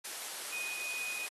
sine tone in noise, 2489 Hz, D#7, in tune, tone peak -38 dBFS, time 0.52-1.27 s, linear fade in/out 10 ms, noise white, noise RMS -41 dBFS, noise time 0.04-1.29 s, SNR 0 dB, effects high-pass 400 Hz 12 dB/octave + AAC 32 kbps

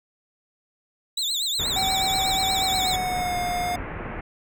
35% pulse tone with vibrato, 3798 Hz, A#7, 32 cents sharp, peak -22 dBFS, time 1.17-2.96 s, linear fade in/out 5 ms, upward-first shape triangle, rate 8.3 Hz, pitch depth 190 cents each way
pink low-pass noise, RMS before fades -33 dBFS, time 1.59-4.21 s, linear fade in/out 5 ms, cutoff 2400 Hz, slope 48 dB/octave
square tone with pitch glide, 764 to 712.8 Hz, G5 to F5, -45 to +35 cents, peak -25 dBFS, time 1.76-3.76 s, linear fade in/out 5 ms, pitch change -120 cents, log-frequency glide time 2.62-3.39 s
effects none

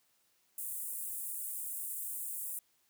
pink high-pass noise, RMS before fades -40 dBFS, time 0.58-2.59 s, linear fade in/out 2 ms, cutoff 8400 Hz, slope 48 dB/octave, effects white hiss -73 dBFS RMS until 2.89 s + high-pass 60 Hz 12 dB/octave

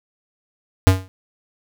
square tone with exponential decay, 94 Hz, F#2, 28 cents sharp, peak -5 dBFS, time 0.87-1.08 s, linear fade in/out 0 ms, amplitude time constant 44 ms, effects none

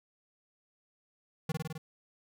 square tone with echo, 158.3 Hz, D#3, 30 cents sharp, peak -30 dBFS, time 1.49-1.52 s, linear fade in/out 5 ms, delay 52 ms, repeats 5, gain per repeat -2 dB, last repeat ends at 1.78 s, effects none

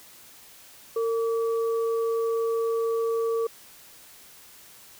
sine tone pair together, 456 / 1149 Hz, A#4 / D6, -38 / -38 cents, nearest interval octave + major third, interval 1600 cents, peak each -23 / -35 dBFS, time 0.96-3.47 s, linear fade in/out 5 ms, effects white hiss -50 dBFS RMS until 4.99 s

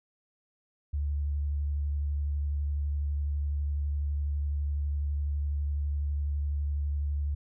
sine tone with vibrato, 72.4 Hz, D2, 24 cents flat, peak -27 dBFS, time 0.93-7.35 s, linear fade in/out 10 ms, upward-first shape sine, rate 12 Hz, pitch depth 20 cents each way, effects none

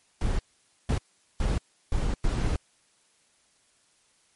brown noise bursts at uneven times, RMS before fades -25 dBFS, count 5, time 0.21-0.39 / 0.89-0.98 / 1.4-1.58 / 1.92-2.14 / 2.24-2.56 s, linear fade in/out 2 ms, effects white hiss -65 dBFS RMS until 4.35 s + MP3 48 kbps

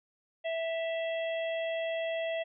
harmonic tone with a mistuned harmonic, 657 Hz, E5, 6 cents flat, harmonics 1 / 3 / 4 / 5, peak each -31 / -41 / -43 / -45 dBFS, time 0.44-2.44 s, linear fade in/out 20 ms, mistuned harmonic 4, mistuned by +26 cents, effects none

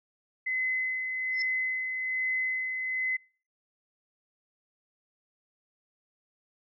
sine tone with tremolo, 2036 Hz, C7, 48 cents flat, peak -26 dBFS, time 0.46-3.17 s, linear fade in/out 10 ms, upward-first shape sine, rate 1.2 Hz, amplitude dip 40%
sine tone with exponential growth, 5274 Hz, E8, in tune, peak -30 dBFS, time 1.32-1.42 s, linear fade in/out 1 ms, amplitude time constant 21 ms
effects noise-tail reverb RT60 0.4 s tail -24 dB re dry

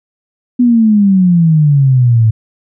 sine exponential sweep, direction down, 250 to 108.4 Hz, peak -5 dBFS, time 0.59-2.31 s, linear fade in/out 10 ms, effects none

